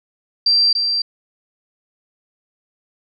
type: tone with echo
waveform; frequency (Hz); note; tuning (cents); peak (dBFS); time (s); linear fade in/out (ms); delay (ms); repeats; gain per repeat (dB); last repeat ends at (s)
sine; 4709; D8; +4; -11; 0.46-0.73; 5; 290; 1; -5; 1.02
effects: none